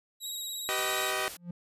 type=tone with vibrato; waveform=20% pulse; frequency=3847 Hz; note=B7; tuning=46 cents flat; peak=-29 dBFS; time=0.2-1.13 s; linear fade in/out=50 ms; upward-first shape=sine; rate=17 Hz; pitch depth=33 cents each way
type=chord; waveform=10% pulse; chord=G augmented; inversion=none; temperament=equal with one note detuned; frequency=385 / 493.9 / 622.3 Hz; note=G4 / B4 / D#5; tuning=-31 / 0 / 0 cents; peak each=-25 / -28 / -24 dBFS; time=0.69-1.28 s; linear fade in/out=0 ms
type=noise with tremolo; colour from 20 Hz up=white; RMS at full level=-41 dBFS; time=0.77-1.37 s; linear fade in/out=5 ms; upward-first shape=triangle; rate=9.6 Hz; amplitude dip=40%
type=tone with exponential growth; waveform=triangle; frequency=174.61 Hz; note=F3; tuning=in tune; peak=-30 dBFS; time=1.34-1.51 s; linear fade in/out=5 ms; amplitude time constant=35 ms
effects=resampled to 32000 Hz